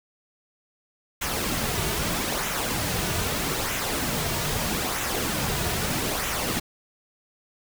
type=noise with flanger; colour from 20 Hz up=pink; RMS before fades=-27 dBFS; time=1.21-6.6 s; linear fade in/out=10 ms; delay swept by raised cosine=0.21 to 3.81 ms; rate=0.79 Hz; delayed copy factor=-0.5; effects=none